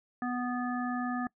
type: harmonic tone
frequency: 246.9 Hz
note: B3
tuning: in tune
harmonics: 1 / 3 / 5 / 7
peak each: -32 / -37 / -39 / -40 dBFS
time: 0.22-1.27 s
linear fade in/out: 2 ms
effects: noise-tail reverb RT60 0.1 s tail -23 dB re dry